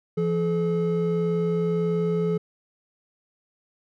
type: tone pair together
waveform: triangle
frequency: 170 / 428.4 Hz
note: F3 / A4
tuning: -46 / -46 cents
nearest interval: octave + major third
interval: 1600 cents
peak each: -22 / -22 dBFS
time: 0.17-2.38 s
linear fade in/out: 10 ms
effects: none